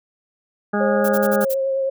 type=harmonic tone; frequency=205.8 Hz; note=G#3; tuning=16 cents flat; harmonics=1 / 2 / 3 / 4 / 6 / 7 / 8; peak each=-21 / -24 / -26 / -27 / -29 / -29 / -30 dBFS; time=0.73-1.45 s; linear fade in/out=10 ms
type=tone with vibrato; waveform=sine; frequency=538 Hz; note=C5; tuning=48 cents sharp; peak=-18 dBFS; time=0.8-1.9 s; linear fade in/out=10 ms; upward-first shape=triangle; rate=9.4 Hz; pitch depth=21 cents each way
type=noise bursts; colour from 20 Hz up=violet; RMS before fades=-28 dBFS; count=6; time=1.04-1.544 s; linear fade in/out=10 ms; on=49 ms; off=42 ms
effects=none